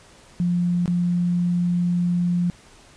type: tone with dropouts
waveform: sine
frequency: 175.5 Hz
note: F3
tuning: 9 cents sharp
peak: -18 dBFS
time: 0.4-2.5 s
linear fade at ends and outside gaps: 0 ms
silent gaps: 0.858-0.878 s
effects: pink hiss -50 dBFS RMS until 2.96 s + resampled to 22050 Hz